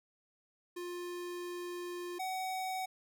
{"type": "tone pair in turn", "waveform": "square", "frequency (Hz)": [352.8, 751.9], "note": ["F4", "F#5"], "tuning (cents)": [18, 28], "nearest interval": "octave + minor second", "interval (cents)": 1310, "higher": "second", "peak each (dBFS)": [-40, -36], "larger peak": "second", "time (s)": [[0.76, 2.19], [2.19, 2.86]], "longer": "first", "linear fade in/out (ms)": 10, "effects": []}